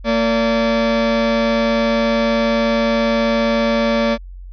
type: tone pair together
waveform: 40% pulse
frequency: 228.7 / 576.3 Hz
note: A#3 / D5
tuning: -33 / -33 cents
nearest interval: octave + major third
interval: 1600 cents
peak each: -16 dBFS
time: 0.04-4.18 s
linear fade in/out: 50 ms
effects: added 45 Hz sine -31 dBFS peak until 4.52 s + resampled to 11025 Hz